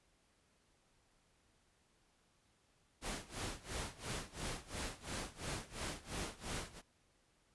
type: noise with tremolo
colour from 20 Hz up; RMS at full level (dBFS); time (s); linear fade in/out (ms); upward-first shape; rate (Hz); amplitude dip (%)
pink; -41; 3.01-6.82; 50; sine; 2.9; 90
effects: pink hiss -74 dBFS RMS until 7.54 s + resampled to 24000 Hz